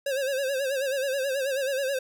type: tone with vibrato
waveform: square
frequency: 540 Hz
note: C#5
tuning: 45 cents flat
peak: -26 dBFS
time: 0.06-1.99 s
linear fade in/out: 5 ms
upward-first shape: sine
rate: 9.3 Hz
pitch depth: 85 cents each way
effects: none